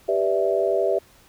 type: chord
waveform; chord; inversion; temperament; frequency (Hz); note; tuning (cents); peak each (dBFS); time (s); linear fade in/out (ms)
sine; E minor seventh; first; equal; 392 / 493.9 / 587.3 / 659.3; G4 / B4 / D5 / E5; 0 / 0 / 0 / 0; -23 / -26 / -25 / -23; 0.08-0.99; 10
effects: pink hiss -54 dBFS RMS until 1.28 s